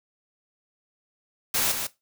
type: noise with echo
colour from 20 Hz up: white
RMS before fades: -24 dBFS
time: 1.54-1.72 s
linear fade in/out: 5 ms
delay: 150 ms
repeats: 1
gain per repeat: -6 dB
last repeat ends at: 1.87 s
effects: noise-tail reverb RT60 0.2 s tail -17 dB re dry